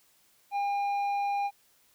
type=tone with tanh clipping; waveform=sine; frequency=806 Hz; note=G5; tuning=48 cents sharp; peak=-28 dBFS; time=0.51-1.51 s; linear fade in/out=50 ms; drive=7 dB; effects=white hiss -65 dBFS RMS until 1.94 s